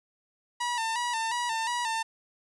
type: tone with vibrato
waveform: sawtooth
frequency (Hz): 932.3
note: A#5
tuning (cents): 0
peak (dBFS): -24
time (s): 0.6-2.03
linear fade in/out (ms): 10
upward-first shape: square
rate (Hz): 2.8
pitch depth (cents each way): 64
effects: resampled to 24000 Hz + 11-bit